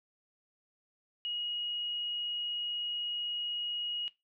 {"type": "tone", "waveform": "sine", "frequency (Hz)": 2891, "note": "F#7", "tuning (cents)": -41, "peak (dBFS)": -33, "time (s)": [1.25, 4.08], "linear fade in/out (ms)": 0, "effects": ["noise-tail reverb RT60 0.2 s tail -17 dB re dry"]}